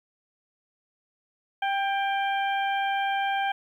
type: harmonic tone with a mistuned harmonic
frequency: 788 Hz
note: G5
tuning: 9 cents sharp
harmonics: 1 / 2 / 3 / 4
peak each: -25 / -31 / -35 / -37 dBFS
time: 1.62-3.52 s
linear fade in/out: 5 ms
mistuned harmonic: 2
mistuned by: +19 cents
effects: 10-bit